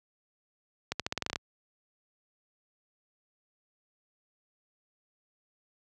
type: accelerating click train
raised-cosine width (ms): 0.2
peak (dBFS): -13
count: 10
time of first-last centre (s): 0.92-1.359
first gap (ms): 77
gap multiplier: 0.88
effects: high-pass 60 Hz 12 dB/octave